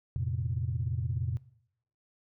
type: chord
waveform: sine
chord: F suspended fourth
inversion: none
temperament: equal with one note detuned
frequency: 87.31 / 113.94 / 130.81 Hz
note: F2 / Bb2 / C3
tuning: 0 / -39 / 0 cents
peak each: -33 dBFS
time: 0.16-1.37 s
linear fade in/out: 0 ms
effects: noise-tail reverb RT60 0.7 s tail -19 dB re dry + tanh soft clip ceiling -20 dBFS